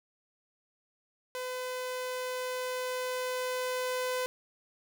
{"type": "tone with level ramp", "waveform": "sawtooth", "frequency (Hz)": 506, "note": "B4", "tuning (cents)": 42, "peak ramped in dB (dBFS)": [-31, -26], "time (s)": [1.35, 4.26], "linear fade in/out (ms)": 0, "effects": []}